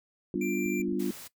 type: chord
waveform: sine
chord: G dominant seventh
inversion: none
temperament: equal with one note detuned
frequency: 194.31 / 246.9 / 293.7 / 349.2 Hz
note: G3 / B3 / D4 / F4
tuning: -15 / 0 / 0 / 0 cents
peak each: -33 / -34 / -32 / -31 dBFS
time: 0.34-1.11 s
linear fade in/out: 2 ms
type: clicks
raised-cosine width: 5 ms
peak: -39 dBFS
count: 5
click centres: 0.355 / 0.66 / 0.799 / 0.884 / 0.926 s
type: tone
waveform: square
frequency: 2363 Hz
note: D7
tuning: 10 cents sharp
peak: -36 dBFS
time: 0.41-0.82 s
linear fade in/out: 5 ms
type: noise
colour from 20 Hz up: white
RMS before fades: -45 dBFS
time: 0.99-1.28 s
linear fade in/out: 10 ms
effects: noise-tail reverb RT60 0.1 s tail -17 dB re dry